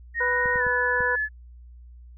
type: tone with pitch glide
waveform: sine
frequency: 1864.7 to 1719.8 Hz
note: A#6 to A6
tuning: 0 to -40 cents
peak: -23 dBFS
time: 0.14-1.29 s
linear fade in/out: 50 ms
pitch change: -140 cents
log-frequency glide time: 0.57-0.63 s
type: harmonic tone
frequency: 493.9 Hz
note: B4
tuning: in tune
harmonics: 1 / 2 / 3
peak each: -28 / -28 / -28 dBFS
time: 0.2-1.16 s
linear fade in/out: 10 ms
type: clicks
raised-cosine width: 5 ms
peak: -25 dBFS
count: 4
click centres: 0.458 / 0.558 / 0.667 / 1.006 s
effects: added 60 Hz sine -43 dBFS peak until 2.17 s